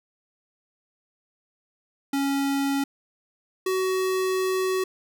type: tone pair in turn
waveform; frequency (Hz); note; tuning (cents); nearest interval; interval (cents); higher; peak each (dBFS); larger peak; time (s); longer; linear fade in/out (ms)
square; 277.2 / 375.2; C#4 / F#4; 0 / +24; perfect fourth; 524; second; -23; neither; 2.13-2.84 / 3.66-4.84; second; 5
effects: none